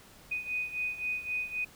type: beating tone pair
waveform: sine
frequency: 2489 / 2492.8 Hz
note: D#7 / D#7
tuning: 0 / +3 cents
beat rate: 3.8 Hz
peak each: -33 / -37 dBFS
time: 0.31-1.65 s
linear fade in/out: 10 ms
effects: pink hiss -55 dBFS RMS until 1.75 s